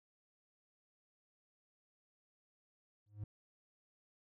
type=tone with exponential growth; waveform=triangle; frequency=104.3 Hz; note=G#2; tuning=8 cents sharp; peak=-35 dBFS; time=3.06-3.24 s; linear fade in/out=5 ms; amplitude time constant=39 ms; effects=none